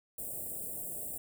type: band-stop noise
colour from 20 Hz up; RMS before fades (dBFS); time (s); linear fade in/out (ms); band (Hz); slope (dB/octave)
white; -40; 0.18-1.18; 5; 730 to 7700; 96
effects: none